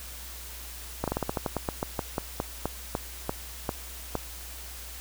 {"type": "slowing click train", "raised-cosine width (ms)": 1, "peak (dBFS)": -13, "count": 19, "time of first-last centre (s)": [1.04, 4.153], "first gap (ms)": 37, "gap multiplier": 1.16, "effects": ["added 60 Hz sine -43 dBFS peak until 5 s", "white hiss -43 dBFS RMS until 5 s"]}